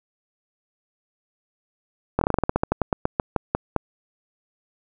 slowing click train, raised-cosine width 1 ms, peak -5 dBFS, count 19, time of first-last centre 2.19-3.763 s, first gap 23 ms, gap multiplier 1.14, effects none

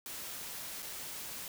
white noise with dropouts, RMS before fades -43 dBFS, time 0.06-1.48 s, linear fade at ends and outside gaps 1 ms, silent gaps 0.823-0.827 s, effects none

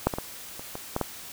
clicks, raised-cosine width 1 ms, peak -6 / -15 / -15 / -25 / -20 / -12 / -11 dBFS, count 7, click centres 0.07 / 0.138 / 0.185 / 0.595 / 0.754 / 0.964 / 1.013 s, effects white hiss -42 dBFS RMS until 1.32 s

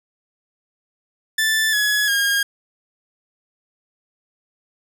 sawtooth tone with pitch steps, 1760 / 1690.3 / 1623.3 Hz, A6 / G#6 / G#6, 0 / +30 / -40 cents, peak -13 dBFS, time 1.38-2.43 s, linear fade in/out 5 ms, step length 350 ms, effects none

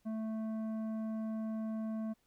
triangle tone with tanh clipping, 220 Hz, A3, in tune, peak -37 dBFS, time 0.05-2.14 s, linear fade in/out 20 ms, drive 14 dB, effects pink hiss -75 dBFS RMS until 2.26 s

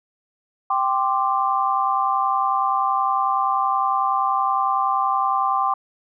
sine chord, G suspended fourth, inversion none, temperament just, 784 / 1045.3 / 1176 Hz, G5 / C6 / D6, 0 / -2 / +2 cents, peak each -22 dBFS, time 0.7-5.74 s, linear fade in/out 5 ms, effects none

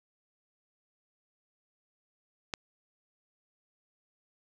click, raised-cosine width 0.2 ms, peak -15 dBFS, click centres 2.538 s, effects none

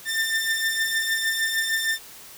sawtooth beating tone pair, 1789 / 1795.5 Hz, A6 / A6, +28 / +35 cents, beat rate 6.5 Hz, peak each -25 / -20 dBFS, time 0.05-1.99 s, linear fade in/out 50 ms, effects white hiss -44 dBFS RMS until 2.37 s

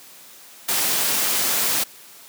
white noise, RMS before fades -21 dBFS, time 0.68-1.84 s, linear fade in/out 10 ms, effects white hiss -45 dBFS RMS until 2.28 s + high-pass 150 Hz 12 dB/octave

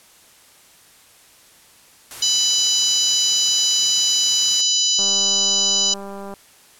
white noise, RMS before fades -35 dBFS, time 2.11-4.61 s, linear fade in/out 0 ms
harmonic tone, 994 Hz, B5, 11 cents sharp, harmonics 3 / 4 / 5 / 6 / 7, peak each -22 / -22 / -22 / -22 / -22 dBFS, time 2.22-5.94 s, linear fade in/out 5 ms
click train, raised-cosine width 1 ms, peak -21 dBFS, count 268, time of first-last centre 4.99-6.338 s, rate 198 Hz
effects white hiss -50 dBFS RMS until 6.79 s + low-pass 12000 Hz 12 dB/octave

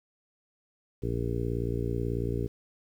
harmonic tone, 58.27 Hz, A#1, in tune, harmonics 1 / 2 / 3 / 4 / 5 / 6 / 7 / 8, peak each -34 / -32 / -38 / -41 / -38 / -39 / -35 / -40 dBFS, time 1.02-2.48 s, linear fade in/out 20 ms, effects 10-bit

